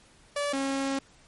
sawtooth tone pair in turn, 577 / 272.3 Hz, D5 / C#4, -31 / -31 cents, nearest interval octave + minor second, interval 1300 cents, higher first, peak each -23 dBFS, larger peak neither, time 0.36-0.53 / 0.53-0.99 s, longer second, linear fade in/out 5 ms, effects pink hiss -58 dBFS RMS until 1.27 s + MP3 48 kbps

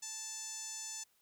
sawtooth tone with band-pass filter, 880 Hz, A5, in tune, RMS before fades -44 dBFS, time 0.02-1.04 s, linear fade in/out 10 ms, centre 6700 Hz, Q 5, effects white hiss -73 dBFS RMS until 1.21 s

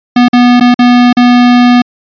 square tone with dropouts, 244.6 Hz, B3, 16 cents flat, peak -3 dBFS, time 0.16-1.82 s, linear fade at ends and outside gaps 5 ms, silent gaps 0.284-0.331 / 0.599-0.608 / 0.743-0.79 / 1.129-1.169 s, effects resampled to 11025 Hz

